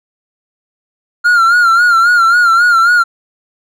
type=tone with vibrato; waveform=triangle; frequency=1396.9 Hz; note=F6; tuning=in tune; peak=-4 dBFS; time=1.24-3.04 s; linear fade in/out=20 ms; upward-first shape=sine; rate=3.7 Hz; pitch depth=74 cents each way; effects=none